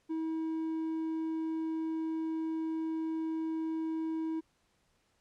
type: tone with hard clipping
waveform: sine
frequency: 321.2 Hz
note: E4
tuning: 45 cents flat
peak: -33 dBFS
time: 0.09-4.41 s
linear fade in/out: 20 ms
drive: 3 dB
effects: pink hiss -73 dBFS RMS until 5.2 s + low-pass 9000 Hz 12 dB/octave